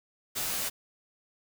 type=noise with comb filter; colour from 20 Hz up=white; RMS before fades=-32 dBFS; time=0.35-0.7 s; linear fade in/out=20 ms; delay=13 ms; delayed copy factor=-0.8; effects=none